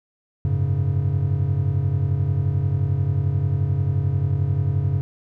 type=chord; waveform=triangle; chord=F# suspended second; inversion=none; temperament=equal; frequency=92.5 / 103.83 / 138.59 Hz; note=F#2 / G#2 / C#3; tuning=0 / 0 / 0 cents; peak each=-21 / -22 / -20 dBFS; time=0.45-5.01 s; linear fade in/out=0 ms; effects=none